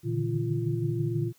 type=tone cluster; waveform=sine; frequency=118 / 144.6 / 150.6 / 163 / 344.5 Hz; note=A#2 / D3 / D3 / E3 / F4; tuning=+22 / -27 / +44 / -19 / -24 cents; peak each=-29 / -32 / -35 / -36 / -32 dBFS; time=0.03-1.33 s; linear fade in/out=50 ms; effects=white hiss -63 dBFS RMS until 1.38 s